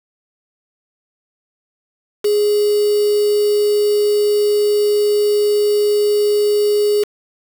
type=tone with quantisation; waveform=sine; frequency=415.3 Hz; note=G#4; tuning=in tune; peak=-12 dBFS; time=2.24-7.04 s; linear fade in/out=10 ms; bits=4; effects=none